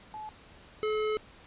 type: tone pair in turn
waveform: sine / square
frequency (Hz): 859 / 429.5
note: A5 / A4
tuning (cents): -42 / -42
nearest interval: octave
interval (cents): 1200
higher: first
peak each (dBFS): -38 / -28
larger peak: second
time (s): 0.14-0.29 / 0.83-1.17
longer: second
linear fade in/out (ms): 0
effects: pink hiss -54 dBFS RMS until 1.46 s + resampled to 8000 Hz